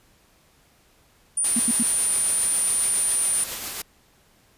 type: tone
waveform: sine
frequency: 9370 Hz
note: D9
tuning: 5 cents flat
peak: -20 dBFS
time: 1.37-3.44 s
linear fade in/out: 5 ms
type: noise with tremolo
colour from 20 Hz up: white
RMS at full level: -30 dBFS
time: 1.44-3.82 s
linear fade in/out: 5 ms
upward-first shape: triangle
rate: 7.3 Hz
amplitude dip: 35%
type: tone bursts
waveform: sine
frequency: 232.5 Hz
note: A#3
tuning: 4 cents flat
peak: -21 dBFS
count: 3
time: 1.56-1.829 s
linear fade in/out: 5 ms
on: 35 ms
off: 82 ms
effects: pink hiss -59 dBFS RMS until 4.57 s + resampled to 32000 Hz